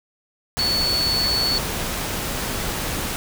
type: tone in noise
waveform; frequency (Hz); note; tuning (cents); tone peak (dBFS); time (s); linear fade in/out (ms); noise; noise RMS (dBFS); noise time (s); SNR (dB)
sine; 4435; C#8; 0; -19; 0.59-1.58; 0; pink; -26; 0.57-3.16; +4
effects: none